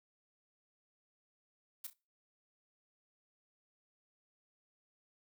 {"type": "noise with echo", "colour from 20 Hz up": "blue", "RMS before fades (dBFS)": -43, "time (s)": [1.84, 1.87], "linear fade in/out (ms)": 5, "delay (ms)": 32, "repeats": 2, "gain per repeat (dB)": -11, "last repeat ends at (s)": 1.934, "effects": ["noise-tail reverb RT60 0.3 s tail -22 dB re dry"]}